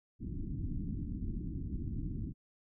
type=low-pass noise; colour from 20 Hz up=pink; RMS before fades=-38 dBFS; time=0.19-2.34 s; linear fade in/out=50 ms; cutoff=310 Hz; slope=48 dB/octave; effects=none